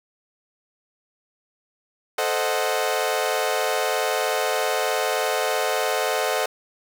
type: chord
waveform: sawtooth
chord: A diminished seventh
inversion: none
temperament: equal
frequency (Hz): 440 / 523.3 / 622.3 / 740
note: A4 / C5 / Eb5 / Gb5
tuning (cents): 0 / 0 / 0 / 0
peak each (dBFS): -23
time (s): 2.18-6.46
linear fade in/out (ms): 5
effects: none